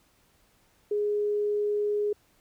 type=tone; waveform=sine; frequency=415.3 Hz; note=G#4; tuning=in tune; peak=-24 dBFS; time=0.91-2.13 s; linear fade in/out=5 ms; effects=pink hiss -65 dBFS RMS until 2.4 s